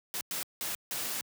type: noise bursts at uneven times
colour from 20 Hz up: white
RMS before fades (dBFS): -35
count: 4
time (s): 0.14-0.21 / 0.31-0.43 / 0.61-0.75 / 0.91-1.21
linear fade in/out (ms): 0
effects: high-pass 100 Hz 12 dB/octave